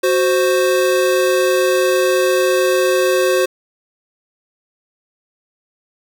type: tone pair together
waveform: square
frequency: 370 / 523.8 Hz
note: F#4 / C5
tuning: 0 / +2 cents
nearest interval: tritone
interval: 602 cents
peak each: -16 dBFS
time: 0.03-3.46 s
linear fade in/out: 10 ms
effects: none